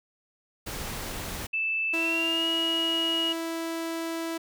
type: noise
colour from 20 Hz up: pink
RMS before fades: -35 dBFS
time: 0.66-1.47 s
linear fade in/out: 10 ms
type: tone with pitch glide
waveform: sine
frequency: 2637 to 2892 Hz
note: E7 to F#7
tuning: 0 to -40 cents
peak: -25 dBFS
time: 1.53-3.33 s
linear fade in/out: 10 ms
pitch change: +160 cents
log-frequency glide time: 1.94-2.47 s
type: tone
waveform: sawtooth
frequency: 329.6 Hz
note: E4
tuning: in tune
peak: -26 dBFS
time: 1.93-4.38 s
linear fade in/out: 10 ms
effects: none